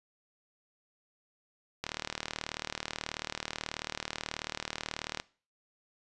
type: click train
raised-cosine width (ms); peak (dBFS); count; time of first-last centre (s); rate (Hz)
0.2; -16; 130; 1.84-5.199; 38.4
effects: noise-tail reverb RT60 0.4 s tail -21 dB re dry + resampled to 24000 Hz